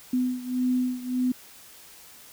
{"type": "beating tone pair", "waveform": "sine", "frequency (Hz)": [251.3, 253], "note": ["B3", "B3"], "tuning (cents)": [30, 42], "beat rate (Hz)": 1.7, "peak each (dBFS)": [-25, -28], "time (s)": [0.13, 1.32], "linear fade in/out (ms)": 5, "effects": ["white hiss -49 dBFS RMS until 2.32 s"]}